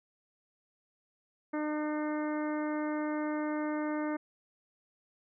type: harmonic tone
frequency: 302.6 Hz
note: D#4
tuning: 48 cents flat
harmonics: 1 / 2 / 3 / 4 / 5 / 6 / 7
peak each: -32 / -38 / -42 / -44 / -46 / -48 / -49 dBFS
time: 1.53-4.17 s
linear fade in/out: 10 ms
effects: none